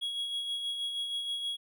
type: tone with tremolo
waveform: triangle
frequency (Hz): 3322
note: G#7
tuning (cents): 0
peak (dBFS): -29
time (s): 0.01-1.57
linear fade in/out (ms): 20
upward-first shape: sine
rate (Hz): 6.3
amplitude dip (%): 40
effects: none